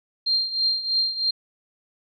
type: tone with tremolo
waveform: sine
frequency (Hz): 4186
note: C8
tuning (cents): 0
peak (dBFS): -17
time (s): 0.26-1.31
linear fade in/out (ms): 10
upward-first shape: triangle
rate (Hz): 3.1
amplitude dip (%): 80
effects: none